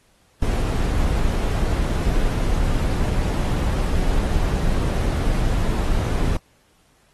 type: noise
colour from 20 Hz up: brown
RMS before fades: -20 dBFS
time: 0.42-6.37 s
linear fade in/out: 5 ms
effects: pink hiss -60 dBFS RMS until 7.13 s + AAC 32 kbps